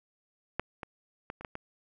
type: clicks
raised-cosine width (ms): 0.5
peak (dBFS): -14 / -23 / -22 / -30 / -22 / -23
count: 6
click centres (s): 0.596 / 0.832 / 1.301 / 1.41 / 1.448 / 1.554
effects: none